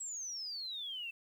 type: exponential sweep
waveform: sine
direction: down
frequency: 7830 to 2637 Hz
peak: -39 dBFS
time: 0-1.11 s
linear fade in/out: 10 ms
effects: 11-bit